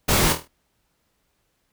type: noise with echo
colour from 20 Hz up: pink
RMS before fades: -19 dBFS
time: 0.08-0.33 s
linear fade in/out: 10 ms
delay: 25 ms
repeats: 6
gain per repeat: -6 dB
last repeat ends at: 0.48 s
effects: pink hiss -70 dBFS RMS until 1.72 s